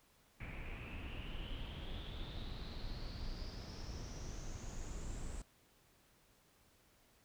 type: noise with low-pass filter sweep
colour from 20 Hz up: brown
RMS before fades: -45 dBFS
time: 0.4-5.42 s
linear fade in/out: 5 ms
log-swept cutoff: 2300 to 8000 Hz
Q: 8.4
effects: pink hiss -70 dBFS RMS until 7.24 s